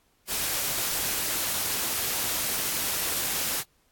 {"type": "noise", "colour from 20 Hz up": "white", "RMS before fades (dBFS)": -28, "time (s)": [0.27, 3.64], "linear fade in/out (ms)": 50, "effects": ["pink hiss -67 dBFS RMS until 3.91 s", "AAC 64 kbps"]}